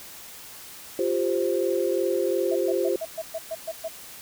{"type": "chord", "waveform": "sine", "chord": "F suspended second", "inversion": "none", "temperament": "equal", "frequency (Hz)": [349.2, 392, 523.3], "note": ["F4", "G4", "C5"], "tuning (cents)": [0, 0, 0], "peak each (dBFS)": -26, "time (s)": [0.99, 2.96], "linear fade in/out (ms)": 2}
{"type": "tone bursts", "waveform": "sine", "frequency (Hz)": 650, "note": "E5", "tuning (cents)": -24, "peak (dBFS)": -27, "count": 9, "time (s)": [2.51, 3.884], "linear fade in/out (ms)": 10, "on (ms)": 46, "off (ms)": 120}
{"effects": ["white hiss -43 dBFS RMS until 4.21 s"]}